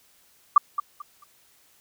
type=tone with echo; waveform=sine; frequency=1174.7 Hz; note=D6; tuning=in tune; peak=-9 dBFS; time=0.56-0.58 s; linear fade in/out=5 ms; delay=220 ms; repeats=3; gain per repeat=-12 dB; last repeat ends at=1.24 s; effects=white hiss -60 dBFS RMS until 1.8 s

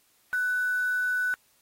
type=tone with quantisation; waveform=sine; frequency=1492 Hz; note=F#6; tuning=14 cents sharp; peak=-24 dBFS; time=0.33-1.34 s; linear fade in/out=0 ms; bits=7; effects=white hiss -65 dBFS RMS until 1.61 s + AAC 48 kbps

